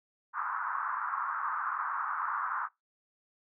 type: band-pass noise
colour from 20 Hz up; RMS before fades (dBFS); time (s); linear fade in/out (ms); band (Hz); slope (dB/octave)
white; -34; 0.33-2.69; 50; 990 to 1400; 48
effects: noise-tail reverb RT60 0.2 s tail -23 dB re dry